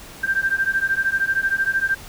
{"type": "beating tone pair", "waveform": "sine", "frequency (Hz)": [1571, 1584], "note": ["G6", "G6"], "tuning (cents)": [3, 18], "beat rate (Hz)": 13, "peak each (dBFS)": -21, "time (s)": [0.23, 1.95], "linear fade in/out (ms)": 10, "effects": ["pink hiss -40 dBFS RMS until 2.08 s"]}